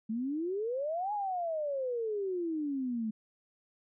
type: exponential two-way sweep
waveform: sine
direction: up then down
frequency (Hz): 213.2 to 848 to 213.2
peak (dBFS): -31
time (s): 0.09-3.11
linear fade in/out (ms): 10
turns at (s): 1.13
effects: none